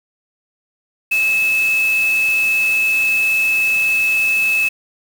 sine tone in noise, 2600 Hz, E7, 24 cents flat, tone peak -13 dBFS, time 1.11-4.69 s, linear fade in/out 10 ms, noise white, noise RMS -30 dBFS, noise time 1.11-4.69 s, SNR +14 dB, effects none

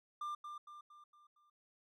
triangle tone with echo, 1193 Hz, D6, 27 cents sharp, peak -37 dBFS, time 0.21-0.35 s, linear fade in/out 5 ms, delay 230 ms, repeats 5, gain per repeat -6 dB, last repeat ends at 1.5 s, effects none

